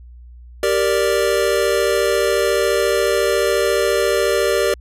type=chord; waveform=square; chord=G minor; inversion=none; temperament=equal; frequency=392 / 466.2 / 587.3 Hz; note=G4 / Bb4 / D5; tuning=0 / 0 / 0 cents; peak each=-20 dBFS; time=0.63-4.74 s; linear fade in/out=2 ms; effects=added 60 Hz sine -37 dBFS peak until 4.8 s + resampled to 32000 Hz